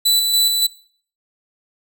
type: tone with tremolo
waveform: sawtooth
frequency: 3975 Hz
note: B7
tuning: 10 cents sharp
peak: -10 dBFS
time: 0.05-0.67 s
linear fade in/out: 10 ms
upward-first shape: square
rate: 3.5 Hz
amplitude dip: 35%
effects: noise-tail reverb RT60 0.5 s tail -18 dB re dry